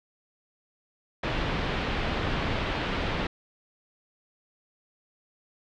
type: low-pass noise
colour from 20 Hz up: pink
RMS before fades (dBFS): -29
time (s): 1.23-3.27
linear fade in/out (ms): 5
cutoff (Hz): 3600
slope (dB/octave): 24
effects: none